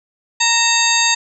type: harmonic tone with a mistuned harmonic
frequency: 927 Hz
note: A#5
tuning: 10 cents flat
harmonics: 1 / 2 / 3 / 4 / 5 / 7 / 8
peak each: -20 / -20 / -20 / -20 / -20 / -20 / -20 dBFS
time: 0.4-1.15 s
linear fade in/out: 10 ms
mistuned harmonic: 3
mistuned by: -80 cents
effects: none